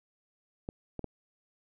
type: clicks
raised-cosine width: 2 ms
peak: -23 dBFS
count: 3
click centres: 0.689 / 0.993 / 1.043 s
effects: none